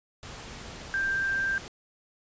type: tone in noise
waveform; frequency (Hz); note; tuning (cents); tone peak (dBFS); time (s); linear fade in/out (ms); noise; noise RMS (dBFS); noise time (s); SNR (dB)
sine; 1579; G6; +12; -25; 0.94-1.58; 0; pink; -42; 0.23-1.68; +14
effects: resampled to 16000 Hz